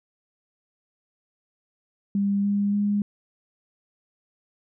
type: tone with pitch steps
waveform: sine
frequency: 200.1 / 202.4 / 204.8 Hz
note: G3 / G#3 / G#3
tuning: +36 / -44 / -24 cents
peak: -20 dBFS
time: 2.15-3.02 s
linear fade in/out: 2 ms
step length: 290 ms
effects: none